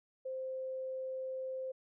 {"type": "tone", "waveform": "sine", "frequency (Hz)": 522, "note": "C5", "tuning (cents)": -4, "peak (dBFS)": -37, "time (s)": [0.25, 1.72], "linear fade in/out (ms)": 10, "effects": []}